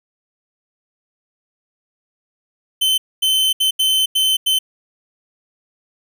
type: tone bursts at uneven times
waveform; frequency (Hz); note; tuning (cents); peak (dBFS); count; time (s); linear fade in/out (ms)
45% pulse; 3069; G7; -37; -13; 6; 2.81-2.98 / 3.22-3.53 / 3.6-3.71 / 3.79-4.06 / 4.15-4.37 / 4.46-4.59; 10
effects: none